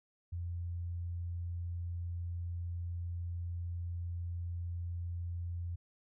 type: tone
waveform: sine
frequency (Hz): 86.5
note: F2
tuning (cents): -16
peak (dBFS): -36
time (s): 0.32-5.76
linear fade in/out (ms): 10
effects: none